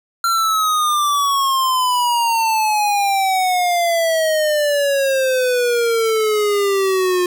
square exponential sweep, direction down, 1372 to 356.4 Hz, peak -15 dBFS, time 0.24-7.26 s, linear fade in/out 2 ms, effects none

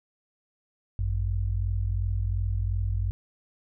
sine tone pair together, 52.51 / 95.3 Hz, G#1 / G2, +20 / -48 cents, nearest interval minor seventh, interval 1032 cents, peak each -27 dBFS, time 0.99-3.11 s, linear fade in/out 0 ms, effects none

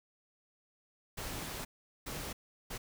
pink noise bursts at uneven times, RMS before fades -41 dBFS, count 3, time 1.17-1.65 / 2.06-2.33 / 2.7-2.78 s, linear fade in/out 10 ms, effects none

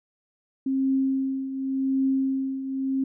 sine tone with tremolo, 267.3 Hz, C4, 37 cents sharp, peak -19 dBFS, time 0.66-3.04 s, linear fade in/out 5 ms, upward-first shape triangle, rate 0.89 Hz, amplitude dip 70%, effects none

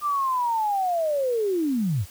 sine linear sweep, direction down, 1201 to 79.8 Hz, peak -21 dBFS, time 0.01-2.06 s, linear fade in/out 50 ms, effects white hiss -47 dBFS RMS until 2.1 s

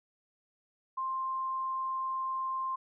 sine tone, 1052 Hz, C6, 9 cents sharp, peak -31 dBFS, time 0.97-2.76 s, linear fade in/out 10 ms, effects none

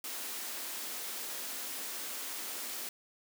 white high-pass noise, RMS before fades -40 dBFS, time 0.04-2.89 s, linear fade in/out 2 ms, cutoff 210 Hz, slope 48 dB/octave, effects none

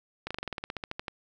slowing click train, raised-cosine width 0.3 ms, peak -18 dBFS, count 15, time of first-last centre 0.27-1.082 s, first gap 36 ms, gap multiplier 1.07, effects none

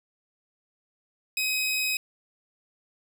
sawtooth tone pair together, 2526 / 3831 Hz, D#7 / A#7, +26 / +47 cents, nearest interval perfect fifth, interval 721 cents, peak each -22 / -32 dBFS, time 1.37-1.97 s, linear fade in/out 2 ms, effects none

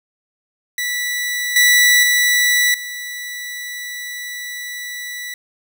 sawtooth tone with level steps, 1962 Hz, B6, 12 cents flat, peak -16 / -6 / -9 / -23 dBFS, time 0.78-5.34 s, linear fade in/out 2 ms, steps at 1.56 / 2.03 / 2.74 s, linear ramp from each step 2 ms, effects 8-bit

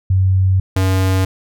sine / square tone pair in turn, 94.4 / 94.4 Hz, F#2 / F#2, +35 / +35 cents, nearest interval unison, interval 0 cents, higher neither, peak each -10 / -13 dBFS, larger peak first, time 0.1-0.6 / 0.76-1.25 s, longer first, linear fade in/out 5 ms, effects none

